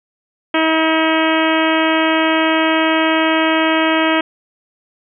harmonic tone, 319.8 Hz, D#4, 48 cents sharp, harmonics 1 / 2 / 3 / 4 / 5 / 6 / 7 / 8 / 9 / 10, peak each -16 / -19 / -21 / -22 / -23 / -24 / -24 / -25 / -26 / -26 dBFS, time 0.54-4.21 s, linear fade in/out 5 ms, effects none

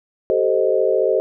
sine chord, A half-diminished seventh, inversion third, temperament equal with one note detuned, 385.9 / 440 / 523.3 / 622.3 Hz, G4 / A4 / C5 / Eb5, -27 / 0 / 0 / 0 cents, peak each -20 / -20 / -19 / -21 dBFS, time 0.3-1.2 s, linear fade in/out 0 ms, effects none

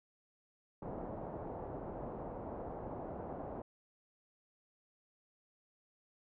white low-pass noise, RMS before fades -44 dBFS, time 0.82-3.62 s, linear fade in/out 5 ms, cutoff 790 Hz, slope 24 dB/octave, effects none

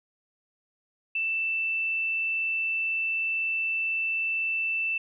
sine tone, 2659 Hz, E7, 14 cents sharp, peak -25 dBFS, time 1.15-4.98 s, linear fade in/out 5 ms, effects none

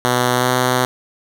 5% pulse tone with pitch glide, 124.2 to 126.37 Hz, B2 to B2, +10 to +40 cents, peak -3 dBFS, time 0.05-0.85 s, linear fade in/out 0 ms, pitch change +30 cents, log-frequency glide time 0.34-0.49 s, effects 7-bit

